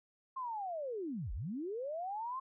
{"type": "linear two-way sweep", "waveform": "sine", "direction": "down then up", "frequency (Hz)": [1075, 36.28, 1075], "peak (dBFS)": -37, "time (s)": [0.36, 2.4], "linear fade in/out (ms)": 10, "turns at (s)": 1.33, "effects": []}